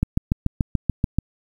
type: click train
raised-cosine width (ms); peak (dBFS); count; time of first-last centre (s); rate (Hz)
5; -6; 9; 0.03-1.186; 6.92
effects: 8-bit